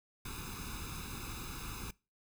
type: noise with comb filter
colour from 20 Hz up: pink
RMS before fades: -43 dBFS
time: 0.25-1.91 s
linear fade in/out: 5 ms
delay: 0.79 ms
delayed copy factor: +0.9
effects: noise-tail reverb RT60 0.3 s tail -23 dB re dry